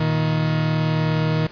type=tone pair together; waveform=40% pulse; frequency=117.62 / 157 Hz; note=A#2 / D#3; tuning=+16 / +16 cents; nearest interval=perfect fourth; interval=500 cents; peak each=-24 / -18 dBFS; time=0-1.47 s; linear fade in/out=5 ms; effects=pink hiss -42 dBFS RMS until 1.51 s + resampled to 11025 Hz